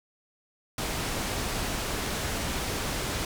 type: low-pass noise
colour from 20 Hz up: pink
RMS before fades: -31 dBFS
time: 0.78-3.25 s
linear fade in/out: 2 ms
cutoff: 11000 Hz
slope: 12 dB/octave
effects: none